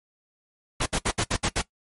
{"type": "noise bursts", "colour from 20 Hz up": "pink", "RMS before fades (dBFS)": -24, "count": 7, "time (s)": [0.8, 1.618], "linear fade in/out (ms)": 10, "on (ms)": 62, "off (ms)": 64, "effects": ["noise-tail reverb RT60 0.1 s tail -18 dB re dry", "MP3 48 kbps"]}